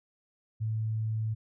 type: tone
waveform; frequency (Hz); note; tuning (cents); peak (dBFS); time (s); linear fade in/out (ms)
sine; 110; A2; 0; -28; 0.6-1.35; 20
effects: none

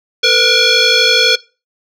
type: tone with frequency modulation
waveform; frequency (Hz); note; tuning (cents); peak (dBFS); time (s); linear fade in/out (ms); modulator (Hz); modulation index
sine; 505; B4; +39; -6; 0.23-1.36; 10; 958; 4.7
effects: noise-tail reverb RT60 0.3 s tail -22 dB re dry + tanh soft clip ceiling -4 dBFS

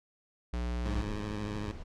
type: tone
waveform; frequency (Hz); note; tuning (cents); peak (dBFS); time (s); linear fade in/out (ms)
square; 60; B1; -49; -32; 0.53-1.03; 5
type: tone with vibrato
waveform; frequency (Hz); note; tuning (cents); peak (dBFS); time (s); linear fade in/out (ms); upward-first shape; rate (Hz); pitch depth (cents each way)
15% pulse; 104.7; G#2; +15; -29; 0.85-1.72; 5; sine; 13; 43
type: noise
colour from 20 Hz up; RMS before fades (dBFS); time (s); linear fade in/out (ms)
brown; -41; 0.94-1.84; 20
effects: low-pass 6000 Hz 12 dB/octave

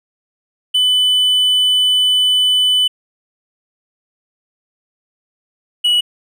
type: tone pair in turn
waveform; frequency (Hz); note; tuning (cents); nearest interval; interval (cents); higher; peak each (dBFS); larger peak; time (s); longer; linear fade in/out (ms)
triangle; 3000 / 2931; F#7 / F#7; +23 / -17; unison; 40; first; -9; neither; 0.74-2.88 / 5.84-6.01; first; 10
effects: none

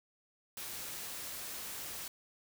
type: noise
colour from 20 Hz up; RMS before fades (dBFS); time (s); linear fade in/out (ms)
white; -43; 0.57-2.08; 2
effects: none

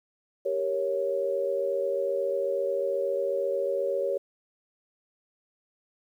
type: chord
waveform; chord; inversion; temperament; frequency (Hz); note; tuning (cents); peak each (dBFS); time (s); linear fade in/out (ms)
sine; G diminished; none; equal; 392 / 466.2 / 554.4; G4 / Bb4 / Db5; 0 / 0 / 0; -31 / -32 / -27; 0.45-4.18; 10
effects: 10-bit

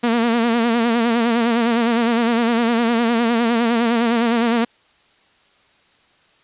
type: tone with vibrato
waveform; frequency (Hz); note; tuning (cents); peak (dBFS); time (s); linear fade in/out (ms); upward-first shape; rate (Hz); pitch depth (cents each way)
sawtooth; 233.1; A#3; 0; -11; 0.03-4.65; 10; sine; 9.8; 65
effects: white hiss -56 dBFS RMS until 6.43 s + resampled to 8000 Hz

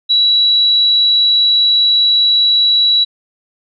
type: tone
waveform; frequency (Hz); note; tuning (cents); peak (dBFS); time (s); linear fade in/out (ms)
sine; 3915; B7; -16; -8; 0.09-3.05; 20
effects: none

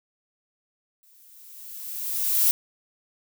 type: noise with exponential growth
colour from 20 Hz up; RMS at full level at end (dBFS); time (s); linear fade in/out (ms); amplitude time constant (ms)
violet; -18; 1.03-2.51; 0; 320
effects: none

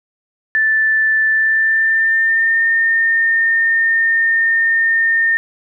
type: tone with pitch glide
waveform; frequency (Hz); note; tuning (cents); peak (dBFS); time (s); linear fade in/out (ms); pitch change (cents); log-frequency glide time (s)
sine; 1760 to 1821; A6 to A#6; 0 to -41; -11; 0.55-5.37; 0; +59; 1.29-2.65
effects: none

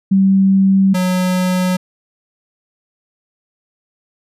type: tone pair in turn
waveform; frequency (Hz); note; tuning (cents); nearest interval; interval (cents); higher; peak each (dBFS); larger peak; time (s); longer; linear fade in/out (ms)
sine / square; 193.2 / 183.15; G3 / F#3; -25 / -17; minor second; 92; first; -8 / -14; first; 0.11-0.94 / 0.94-1.77; neither; 10
effects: resampled to 32000 Hz

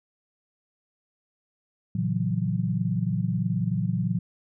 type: chord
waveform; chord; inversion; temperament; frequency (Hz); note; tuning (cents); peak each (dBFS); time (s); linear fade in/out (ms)
sine; F# dominant seventh; first; just; 115.62 / 138.75 / 166.5 / 185; A#2 / C#3 / E3 / F#3; -14 / +2 / +18 / 0; -28 / -32 / -28 / -28; 1.95-4.19; 5
effects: none

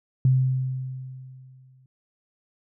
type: tone with exponential decay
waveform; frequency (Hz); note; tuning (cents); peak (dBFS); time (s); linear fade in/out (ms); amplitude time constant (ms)
sine; 130; C3; -11; -14; 0.25-1.86; 2; 350
effects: none

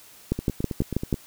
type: two click trains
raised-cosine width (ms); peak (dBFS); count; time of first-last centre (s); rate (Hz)
3; -9 / -15; 6 / 8; 0.32-1.128 / 0.39-1.142; 6.19 / 9.31
effects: white hiss -50 dBFS RMS until 1.26 s

